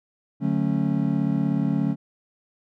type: chord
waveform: triangle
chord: D major seventh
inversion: none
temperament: just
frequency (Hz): 146.83 / 183.54 / 220.2 / 275.3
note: D3 / F#3 / A3 / C#4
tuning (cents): 0 / -14 / +2 / -12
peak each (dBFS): -24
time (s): 0.4-1.96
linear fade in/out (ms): 50
effects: none